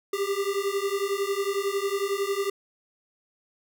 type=beating tone pair; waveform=square; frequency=392 / 403 Hz; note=G4 / G4; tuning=0 / +48 cents; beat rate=11 Hz; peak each=-29 dBFS; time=0.13-2.5 s; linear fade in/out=5 ms; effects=none